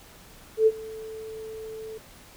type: tone with ADSR envelope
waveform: sine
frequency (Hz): 440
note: A4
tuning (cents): 0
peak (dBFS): -13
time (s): 0.57-1.98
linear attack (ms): 96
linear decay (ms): 44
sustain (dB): -22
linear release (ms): 6
effects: pink hiss -50 dBFS RMS until 2.36 s